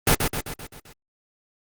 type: noise with echo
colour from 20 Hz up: pink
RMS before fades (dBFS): -17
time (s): 0.07-0.15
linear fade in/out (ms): 5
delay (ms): 130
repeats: 6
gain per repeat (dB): -5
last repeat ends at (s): 0.93
effects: Opus 32 kbps